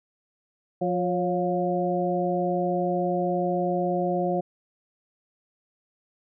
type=harmonic tone with a mistuned harmonic; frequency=177.5 Hz; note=F3; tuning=28 cents sharp; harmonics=1 / 2 / 3 / 4; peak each=-28 / -28 / -28 / -28 dBFS; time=0.81-4.41 s; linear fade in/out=10 ms; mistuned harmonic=3; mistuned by=+53 cents; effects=none